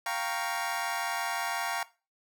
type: chord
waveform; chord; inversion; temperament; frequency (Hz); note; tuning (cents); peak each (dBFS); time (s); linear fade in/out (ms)
25% pulse; G half-diminished seventh; third; equal; 698.5 / 784 / 932.3 / 1108.7; F5 / G5 / Bb5 / Db6; 0 / 0 / 0 / 0; -32 / -33 / -31 / -34; 0.06-1.83; 2
effects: noise-tail reverb RT60 0.3 s tail -18 dB re dry